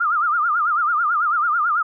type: tone with vibrato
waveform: sine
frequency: 1300 Hz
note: E6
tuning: 24 cents flat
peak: -16 dBFS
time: 0-1.83 s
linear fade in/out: 10 ms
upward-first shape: sine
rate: 9.1 Hz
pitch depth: 160 cents each way
effects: none